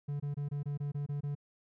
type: tone bursts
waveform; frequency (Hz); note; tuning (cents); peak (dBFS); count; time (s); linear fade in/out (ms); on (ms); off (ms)
triangle; 144.1; D3; -33; -31; 9; 0.08-1.352; 10; 120; 24
effects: none